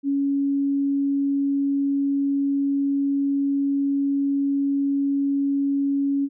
sine tone, 279 Hz, C#4, 11 cents sharp, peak -19 dBFS, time 0.03-6.29 s, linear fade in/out 50 ms, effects none

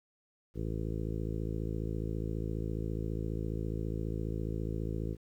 harmonic tone, 54.7 Hz, A1, 9 cents flat, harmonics 1 / 2 / 3 / 4 / 5 / 6 / 7 / 8 / 9, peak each -37 / -38 / -40 / -45 / -46 / -43 / -45 / -46 / -49 dBFS, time 0.54-5.17 s, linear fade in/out 50 ms, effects 11-bit

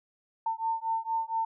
sine beating tone pair, 899 / 903.3 Hz, A5 / A5, +37 / +45 cents, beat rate 4.3 Hz, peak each -31 dBFS, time 0.46-1.45 s, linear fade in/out 5 ms, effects none

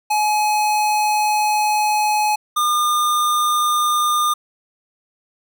square tone pair in turn, 846 / 1209.6 Hz, G#5 / D#6, +32 / -49 cents, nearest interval tritone, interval 619 cents, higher second, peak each -16 dBFS, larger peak neither, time 0.1-2.36 / 2.56-4.34 s, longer first, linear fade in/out 10 ms, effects none

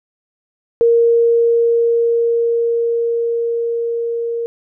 sine tone with level ramp, 466.2 Hz, A#4, in tune, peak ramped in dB -8 to -18 dBFS, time 0.81-4.46 s, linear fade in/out 0 ms, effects none

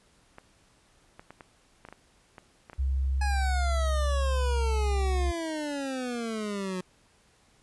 clicks, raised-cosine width 0.5 ms, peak -29 dBFS, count 10, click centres 0.384 / 1.195 / 1.306 / 1.408 / 1.851 / 1.887 / 1.926 / 2.382 / 2.698 / 2.732 s
sine tone, 66.7 Hz, C2, 34 cents sharp, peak -24 dBFS, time 2.78-5.32 s, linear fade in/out 20 ms
25% pulse exponential sweep, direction down, 842 to 180.8 Hz, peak -27 dBFS, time 3.21-6.81 s, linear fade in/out 5 ms
effects pink hiss -63 dBFS RMS until 7.62 s + resampled to 24000 Hz

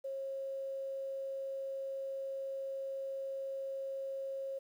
sine tone with quantisation, 541 Hz, C#5, 42 cents flat, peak -37 dBFS, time 0.04-4.59 s, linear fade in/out 10 ms, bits 11, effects none

